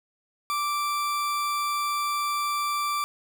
40% pulse tone, 1171 Hz, D6, 5 cents flat, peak -24 dBFS, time 0.5-3.04 s, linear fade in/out 0 ms, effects none

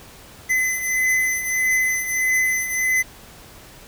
square beating tone pair, 2029 / 2030.6 Hz, B6 / B6, +46 / +48 cents, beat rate 1.6 Hz, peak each -20 / -26 dBFS, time 0.49-3.03 s, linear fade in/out 20 ms, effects pink hiss -44 dBFS RMS until 3.87 s

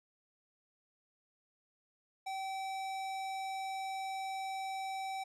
sine tone with hard clipping, 770 Hz, G5, 31 cents flat, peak -39 dBFS, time 2.26-5.24 s, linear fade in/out 10 ms, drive 17 dB, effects none

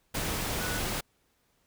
sine tone in noise, 1478 Hz, F#6, 2 cents flat, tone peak -37 dBFS, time 0.6-0.8 s, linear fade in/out 10 ms, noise pink, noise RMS -32 dBFS, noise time 0.14-1.01 s, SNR -8 dB, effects pink hiss -71 dBFS RMS until 1.66 s

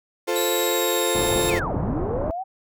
35% pulse chord, F major, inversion none, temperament equal, 349.2 / 440 / 523.3 Hz, F4 / A4 / C5, 0 / 0 / 0 cents, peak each -24 dBFS, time 0.27-1.6 s, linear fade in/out 20 ms
15% pulse tone with pitch glide, 3863 to 3719 Hz, B7 to A#7, -39 to -5 cents, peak -19 dBFS, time 0.36-1.5 s, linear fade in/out 0 ms, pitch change -66 cents, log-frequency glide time 0.47-1.18 s
pink low-pass noise, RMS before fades -27 dBFS, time 1.15-2.31 s, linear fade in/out 0 ms, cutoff 1000 Hz, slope 24 dB/octave
sine linear two-way sweep, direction down then up, 2734 to 110 to 784 Hz, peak -26 dBFS, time 1.48-2.44 s, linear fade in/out 20 ms, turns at 1.77 s
effects none

